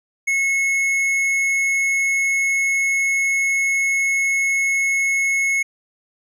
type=tone with tanh clipping; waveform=sine; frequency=2184 Hz; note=C#7; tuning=26 cents flat; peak=-18 dBFS; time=0.27-5.63 s; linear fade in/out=10 ms; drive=10 dB; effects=none

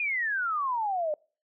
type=exponential sweep; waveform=sine; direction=down; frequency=2489 to 587.3 Hz; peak=-26 dBFS; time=0-1.14 s; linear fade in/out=2 ms; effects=noise-tail reverb RT60 0.4 s tail -26 dB re dry

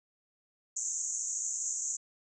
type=band-pass noise; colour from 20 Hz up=white; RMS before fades=-35 dBFS; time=0.76-1.97 s; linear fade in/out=10 ms; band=6300 to 7400 Hz; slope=96 dB/octave; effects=none

